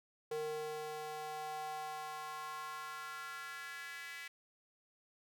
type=tone with high-pass filter sweep; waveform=square; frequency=153.3 Hz; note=D#3; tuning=25 cents flat; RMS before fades=-44 dBFS; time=0.31-4.28 s; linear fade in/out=5 ms; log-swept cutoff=460 to 2000 Hz; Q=3.6; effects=none